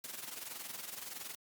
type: noise with amplitude modulation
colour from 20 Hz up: white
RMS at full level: -42 dBFS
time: 0.04-1.35 s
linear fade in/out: 2 ms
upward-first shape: sine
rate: 21.5 Hz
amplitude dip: 70%
effects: high-pass 150 Hz 12 dB/octave + Opus 48 kbps